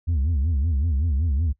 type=tone with vibrato; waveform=sine; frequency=75.5 Hz; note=D2; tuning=48 cents sharp; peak=-16 dBFS; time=0.07-1.53 s; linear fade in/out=20 ms; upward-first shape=sine; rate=5.3 Hz; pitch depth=230 cents each way; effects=noise-tail reverb RT60 0.1 s tail -23 dB re dry + tanh soft clip ceiling -18 dBFS